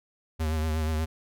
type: tone with vibrato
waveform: square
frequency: 78.6 Hz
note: D#2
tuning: 18 cents sharp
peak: -26 dBFS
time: 0.39-1.06 s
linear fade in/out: 20 ms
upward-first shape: triangle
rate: 8.3 Hz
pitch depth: 50 cents each way
effects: none